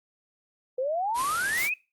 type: exponential sweep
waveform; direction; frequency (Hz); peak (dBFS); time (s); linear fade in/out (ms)
sine; up; 493.9 to 2591; -25; 0.78-1.74; 5
type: noise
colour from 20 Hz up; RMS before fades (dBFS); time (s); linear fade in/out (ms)
white; -32; 1.14-1.7; 50
effects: noise-tail reverb RT60 0.3 s tail -24 dB re dry + Opus 32 kbps